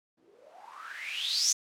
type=noise with low-pass filter sweep; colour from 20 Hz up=violet; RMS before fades=-34 dBFS; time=0.17-1.53 s; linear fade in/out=10 ms; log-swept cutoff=290 to 6500 Hz; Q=9.6; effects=none